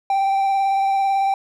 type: tone with vibrato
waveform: triangle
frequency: 783 Hz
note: G5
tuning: 2 cents flat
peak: -14 dBFS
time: 0.1-1.34 s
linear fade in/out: 2 ms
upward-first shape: sine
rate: 18 Hz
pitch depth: 17 cents each way
effects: none